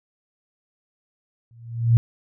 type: tone with exponential growth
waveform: sine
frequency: 116.54 Hz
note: A#2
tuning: in tune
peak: -9 dBFS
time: 1.51-1.97 s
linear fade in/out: 0 ms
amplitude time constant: 98 ms
effects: none